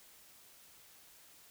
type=silence; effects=white hiss -60 dBFS RMS until 1.5 s